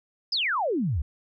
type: exponential sweep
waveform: sine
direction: down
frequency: 5274 to 63.3 Hz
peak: -23 dBFS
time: 0.32-1.02 s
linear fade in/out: 5 ms
effects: none